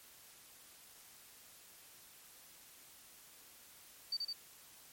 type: tone with echo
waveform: sine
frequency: 4600 Hz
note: D8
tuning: 37 cents flat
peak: -34 dBFS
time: 4.12-4.17 s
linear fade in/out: 5 ms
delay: 80 ms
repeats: 2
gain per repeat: -2 dB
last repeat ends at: 4.33 s
effects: white hiss -59 dBFS RMS until 4.92 s + MP3 64 kbps